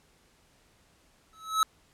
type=tone with exponential growth; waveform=square; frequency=1294 Hz; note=E6; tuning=32 cents flat; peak=-19 dBFS; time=1.33-1.63 s; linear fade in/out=1 ms; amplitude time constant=65 ms; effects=pink hiss -64 dBFS RMS until 1.93 s + low-pass 11000 Hz 12 dB/octave